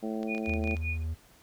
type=harmonic tone; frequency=110 Hz; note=A2; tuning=in tune; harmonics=2 / 3 / 4 / 5 / 6 / 7; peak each=-33 / -37 / -39 / -41 / -43 / -44 dBFS; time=0.02-0.76 s; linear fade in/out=20 ms
type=clicks; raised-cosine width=0.2 ms; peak=-28 dBFS; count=10; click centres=0.231 / 0.349 / 0.38 / 0.46 / 0.495 / 0.537 / 0.64 / 0.675 / 0.711 / 0.768 s
type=tone with tremolo; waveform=sine; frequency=2455 Hz; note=D#7; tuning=24 cents flat; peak=-31 dBFS; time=0.27-1.04 s; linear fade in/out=50 ms; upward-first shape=sine; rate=5.2 Hz; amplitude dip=100%
type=tone with vibrato; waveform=triangle; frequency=80.1 Hz; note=E2; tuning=49 cents flat; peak=-28 dBFS; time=0.47-1.15 s; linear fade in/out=20 ms; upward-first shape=square; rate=4.9 Hz; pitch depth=8 cents each way
effects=pink hiss -59 dBFS RMS until 1.42 s